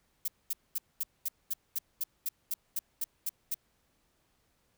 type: noise bursts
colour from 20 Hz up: violet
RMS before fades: -32 dBFS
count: 14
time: 0.25-3.544 s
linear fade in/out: 5 ms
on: 31 ms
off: 220 ms
effects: pink hiss -73 dBFS RMS until 4.77 s